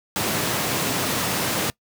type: high-pass noise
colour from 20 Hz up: pink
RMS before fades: -24 dBFS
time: 0.16-1.7 s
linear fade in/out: 0 ms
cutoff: 110 Hz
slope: 24 dB/octave
effects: noise-tail reverb RT60 0.1 s tail -23 dB re dry